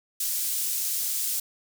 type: high-pass noise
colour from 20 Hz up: pink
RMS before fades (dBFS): -28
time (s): 0.2-1.4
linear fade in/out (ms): 5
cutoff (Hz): 7600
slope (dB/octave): 12
effects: none